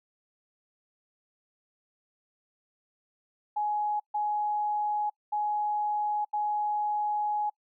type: tone bursts at uneven times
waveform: sine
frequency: 838 Hz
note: G#5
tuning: 15 cents sharp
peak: -26 dBFS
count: 4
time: 3.56-4 / 4.14-5.1 / 5.32-6.25 / 6.33-7.5 s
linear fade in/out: 10 ms
effects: noise-tail reverb RT60 0.1 s tail -26 dB re dry